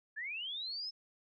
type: linear sweep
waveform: sine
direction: up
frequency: 1661.2 to 5274 Hz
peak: -38 dBFS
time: 0.16-0.91 s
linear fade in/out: 20 ms
effects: none